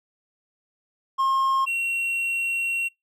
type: tone pair in turn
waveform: triangle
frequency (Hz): 1071 / 2735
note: C6 / F7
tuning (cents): +40 / -37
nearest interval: octave + major third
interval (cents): 1623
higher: second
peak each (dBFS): -17 / -21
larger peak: first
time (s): 1.18-1.66 / 1.66-2.89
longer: second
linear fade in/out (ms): 20
effects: noise-tail reverb RT60 0.2 s tail -26 dB re dry